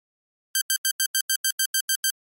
5% pulse tone bursts, 1568 Hz, G6, in tune, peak -8 dBFS, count 11, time 0.55-2.103 s, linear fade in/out 2 ms, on 63 ms, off 86 ms, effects MP3 64 kbps

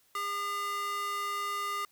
square tone with high-pass filter, 405.1 Hz, G#4, 43 cents flat, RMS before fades -34 dBFS, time 0.15-1.85 s, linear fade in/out 2 ms, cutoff 1100 Hz, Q 2.3, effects white hiss -67 dBFS RMS until 1.91 s

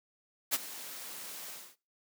white noise with ADSR envelope, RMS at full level -27 dBFS, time 0.51-1.76 s, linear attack 29 ms, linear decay 32 ms, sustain -17 dB, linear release 250 ms, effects noise-tail reverb RT60 0.3 s tail -21 dB re dry + high-pass 200 Hz 12 dB/octave

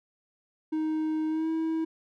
triangle tone with pitch glide, 312.8 to 322.2 Hz, D#4 to E4, +9 to -39 cents, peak -24 dBFS, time 0.72-1.85 s, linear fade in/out 10 ms, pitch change +52 cents, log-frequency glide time 1.28-1.49 s, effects none

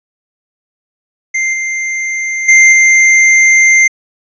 square tone with level steps, 2093 Hz, C7, in tune, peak -12 / -15 / -3 / -5 dBFS, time 1.34-3.88 s, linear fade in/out 10 ms, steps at 1.53 / 2.48 / 2.72 s, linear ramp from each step 10 ms, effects resampled to 16000 Hz

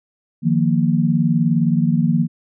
sine chord, Eb suspended second, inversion none, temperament equal, 155.56 / 174.61 / 233.1 Hz, Eb3 / F3 / Bb3, 0 / 0 / 0 cents, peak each -18 dBFS, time 0.42-2.28 s, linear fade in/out 50 ms, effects none

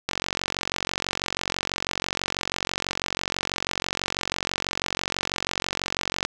click train, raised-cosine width 0.2 ms, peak -7 dBFS, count 285, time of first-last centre 0.09-6.251 s, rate 46.1 Hz, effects none

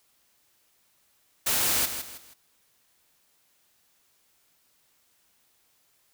white noise with echo, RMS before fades -25 dBFS, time 1.46-1.86 s, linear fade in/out 10 ms, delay 160 ms, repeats 3, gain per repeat -9 dB, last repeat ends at 2.34 s, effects white hiss -67 dBFS RMS until 6.13 s

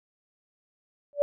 sine tone with exponential growth, 577 Hz, D5, 31 cents flat, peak -14 dBFS, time 1.13-1.22 s, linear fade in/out 0 ms, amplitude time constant 18 ms, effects none

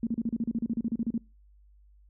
sine tone bursts, 229.4 Hz, A#3, 28 cents flat, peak -25 dBFS, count 16, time 0.03-1.179 s, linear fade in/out 2 ms, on 39 ms, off 35 ms, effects noise-tail reverb RT60 0.3 s tail -25 dB re dry + added 50 Hz sine -55 dBFS peak until 2.09 s

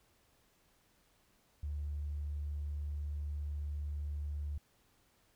triangle tone, 73.42 Hz, D2, in tune, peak -32 dBFS, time 1.63-4.58 s, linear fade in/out 5 ms, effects tanh soft clip ceiling -34 dBFS + pink hiss -71 dBFS RMS until 5.35 s

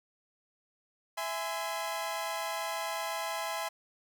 sawtooth chord, E augmented, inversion none, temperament equal with one note detuned, 659.3 / 830.6 / 1023.2 Hz, E5 / G#5 / B#5, 0 / 0 / -39 cents, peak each -34 dBFS, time 1.17-3.69 s, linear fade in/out 10 ms, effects none

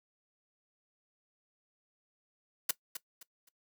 white noise with echo, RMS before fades -28 dBFS, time 2.69-2.71 s, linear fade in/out 5 ms, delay 260 ms, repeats 3, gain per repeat -11 dB, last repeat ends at 3.49 s, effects noise-tail reverb RT60 0.1 s tail -19 dB re dry + high-pass 200 Hz 12 dB/octave

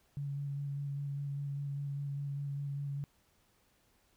sine tone with vibrato, 141.3 Hz, C#3, 34 cents sharp, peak -35 dBFS, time 0.17-3.04 s, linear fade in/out 0 ms, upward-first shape square, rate 5 Hz, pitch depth 12 cents each way, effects pink hiss -71 dBFS RMS until 4.16 s

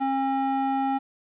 square tone with band-pass filter, 270 Hz, C#4, 45 cents flat, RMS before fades -25 dBFS, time 0-0.99 s, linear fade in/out 20 ms, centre 660 Hz, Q 2.8, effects resampled to 8000 Hz + 10-bit

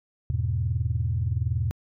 sine chord, E major, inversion none, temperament equal, 82.41 / 103.83 / 123.47 Hz, E2 / G#2 / B2, 0 / 0 / 0 cents, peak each -27 dBFS, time 0.3-1.71 s, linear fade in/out 0 ms, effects tanh soft clip ceiling -14 dBFS

